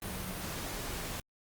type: tone in noise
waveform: sine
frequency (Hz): 185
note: F#3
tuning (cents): 0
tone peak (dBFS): -43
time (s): 0.05-0.45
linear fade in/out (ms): 2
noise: pink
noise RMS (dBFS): -39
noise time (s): 0.02-1.2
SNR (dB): -7
effects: Opus 32 kbps